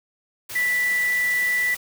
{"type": "tone in noise", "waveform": "sine", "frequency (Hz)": 1971, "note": "B6", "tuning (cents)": -4, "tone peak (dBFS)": -19, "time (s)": [0.55, 1.75], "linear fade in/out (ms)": 10, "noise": "white", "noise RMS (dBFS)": -34, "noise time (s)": [0.49, 1.77], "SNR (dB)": 12, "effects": []}